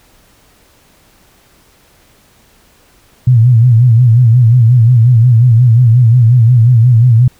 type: tone with vibrato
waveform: sine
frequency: 119 Hz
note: A#2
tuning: 36 cents sharp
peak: -3 dBFS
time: 3.27-7.28 s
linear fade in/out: 5 ms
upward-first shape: sine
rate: 5.6 Hz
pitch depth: 120 cents each way
effects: pink hiss -48 dBFS RMS until 7.39 s